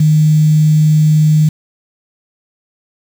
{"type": "tone with quantisation", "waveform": "sine", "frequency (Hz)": 153.9, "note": "D#3", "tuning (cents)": -19, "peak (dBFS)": -6, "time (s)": [0, 1.49], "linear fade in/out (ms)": 5, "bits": 5, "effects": []}